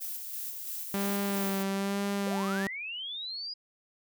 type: noise with tremolo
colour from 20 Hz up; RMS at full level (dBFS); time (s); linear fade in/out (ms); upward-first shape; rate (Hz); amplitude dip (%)
violet; -37; 0-1.64; 20; square; 3; 30
type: tone with vibrato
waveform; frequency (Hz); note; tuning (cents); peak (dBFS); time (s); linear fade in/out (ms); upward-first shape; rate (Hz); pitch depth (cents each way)
sawtooth; 197.6; G3; +14; -25; 0.94-2.67; 0; sine; 1.1; 25
type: linear sweep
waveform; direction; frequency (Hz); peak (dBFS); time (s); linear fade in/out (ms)
sine; up; 457.8 to 4951; -35; 2.26-3.54; 10
effects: none